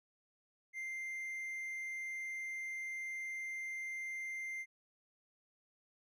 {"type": "tone", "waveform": "triangle", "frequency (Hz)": 2093, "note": "C7", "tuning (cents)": 0, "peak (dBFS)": -38, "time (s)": [0.73, 4.66], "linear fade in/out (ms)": 50, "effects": []}